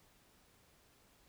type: silence
effects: pink hiss -68 dBFS RMS until 1.28 s